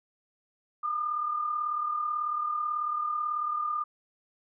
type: tone pair together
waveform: sine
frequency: 1206.3 / 1244.5 Hz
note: D6 / D#6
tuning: +46 / 0 cents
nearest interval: minor second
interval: 54 cents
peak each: -28 / -37 dBFS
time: 0.83-3.84 s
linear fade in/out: 10 ms
effects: none